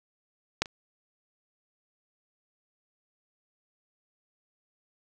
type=clicks; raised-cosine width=0.2 ms; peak=-7 / -25 dBFS; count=2; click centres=0.62 / 0.658 s; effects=none